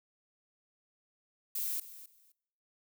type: noise with echo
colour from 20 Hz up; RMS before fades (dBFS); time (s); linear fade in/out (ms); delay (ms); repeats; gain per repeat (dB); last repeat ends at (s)
violet; -35; 1.55-1.8; 5; 260; 2; -15; 2.32
effects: noise-tail reverb RT60 0.8 s tail -22 dB re dry